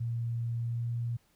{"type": "tone with pitch glide", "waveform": "sine", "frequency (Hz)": [117, 118.22], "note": ["A#2", "A#2"], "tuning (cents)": [7, 25], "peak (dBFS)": -30, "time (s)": [0, 1.17], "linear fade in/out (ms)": 10, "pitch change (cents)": 18, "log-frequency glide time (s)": [0.58, 0.9], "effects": ["pink hiss -69 dBFS RMS until 1.35 s"]}